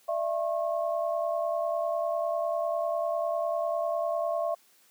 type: tone cluster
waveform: sine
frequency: 601 / 671 / 1085 Hz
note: D5 / E5 / C#6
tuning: +40 / +31 / -37 cents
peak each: -32 / -28 / -36 dBFS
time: 0.08-4.55 s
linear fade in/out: 10 ms
effects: white hiss -62 dBFS RMS until 4.9 s + high-pass 200 Hz 12 dB/octave